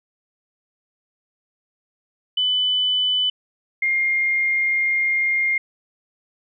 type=tone pair in turn; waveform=sine; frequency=3000 / 2121 Hz; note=F#7 / C7; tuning=+23 / +23 cents; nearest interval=tritone; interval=600 cents; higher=first; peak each=-17 dBFS; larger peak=neither; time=2.37-3.3 / 3.82-5.58 s; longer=second; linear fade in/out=5 ms; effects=none